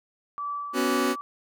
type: tone with tremolo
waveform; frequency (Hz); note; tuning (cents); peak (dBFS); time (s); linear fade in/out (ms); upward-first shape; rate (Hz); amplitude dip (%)
sine; 1156; D6; -28; -28; 0.38-1.21; 0; sine; 2.1; 45
type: chord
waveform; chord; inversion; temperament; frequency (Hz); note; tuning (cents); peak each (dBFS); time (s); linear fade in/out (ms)
sawtooth; B suspended second; none; just; 246.9 / 277.8 / 370.4; B3 / C#4 / F#4; 0 / +4 / +2; -23; 0.73-1.16; 50
effects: none